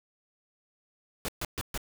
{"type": "noise bursts", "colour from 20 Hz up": "pink", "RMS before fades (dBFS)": -33, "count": 4, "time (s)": [1.25, 1.776], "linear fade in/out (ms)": 0, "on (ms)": 34, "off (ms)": 130, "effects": []}